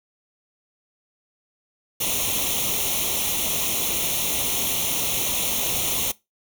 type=noise with comb filter; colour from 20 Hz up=white; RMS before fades=-24 dBFS; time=2-6.12 s; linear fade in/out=10 ms; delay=0.31 ms; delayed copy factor=+0.8; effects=noise-tail reverb RT60 0.2 s tail -20 dB re dry